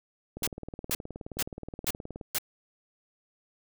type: click train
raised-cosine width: 2 ms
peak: -25 dBFS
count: 36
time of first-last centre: 0.37-2.212 s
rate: 19 Hz
type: noise bursts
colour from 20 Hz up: white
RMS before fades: -29 dBFS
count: 5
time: 0.43-2.385 s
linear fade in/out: 2 ms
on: 39 ms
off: 440 ms
effects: none